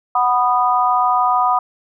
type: chord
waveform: sine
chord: B major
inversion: second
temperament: just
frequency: 740.8 / 987.8 / 1234.7 Hz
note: F#5 / B5 / D#6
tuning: +2 / 0 / -14 cents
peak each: -17 dBFS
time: 0.15-1.59 s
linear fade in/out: 5 ms
effects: none